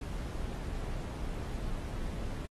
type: noise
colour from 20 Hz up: brown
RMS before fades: -37 dBFS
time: 0.01-2.46 s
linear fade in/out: 5 ms
effects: AAC 32 kbps